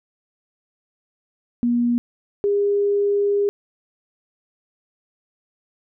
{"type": "tone pair in turn", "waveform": "sine", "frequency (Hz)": [239.6, 405.5], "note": ["A#3", "G#4"], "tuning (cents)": [48, -41], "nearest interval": "major sixth", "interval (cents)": 911, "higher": "second", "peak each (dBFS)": -16, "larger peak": "neither", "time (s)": [[1.63, 1.98], [2.44, 3.49]], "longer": "second", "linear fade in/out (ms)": 0, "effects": []}